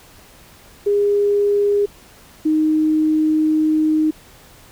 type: tone pair in turn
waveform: sine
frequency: 407.8 / 310.7 Hz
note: G#4 / D#4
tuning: -32 / -2 cents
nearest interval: perfect fourth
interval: 470 cents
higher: first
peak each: -13 dBFS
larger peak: neither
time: 0.86-1.86 / 2.45-4.11 s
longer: second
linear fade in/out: 10 ms
effects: pink hiss -46 dBFS RMS until 4.71 s